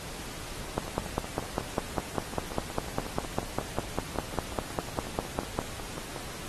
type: two click trains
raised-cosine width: 1 ms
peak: -13 / -24 dBFS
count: 25 / 30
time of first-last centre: 0.78-5.59 / 0.88-6.162 s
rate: 4.99 / 5.49 Hz
effects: pink hiss -41 dBFS RMS until 6.48 s + AAC 32 kbps